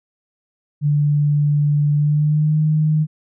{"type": "tone with pitch glide", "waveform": "sine", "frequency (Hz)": [146.83, 154.31], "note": ["D3", "D#3"], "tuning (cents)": [0, -14], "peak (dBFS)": -13, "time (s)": [0.81, 3.07], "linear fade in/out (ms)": 50, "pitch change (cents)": 86, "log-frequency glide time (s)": [1.94, 2.6], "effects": []}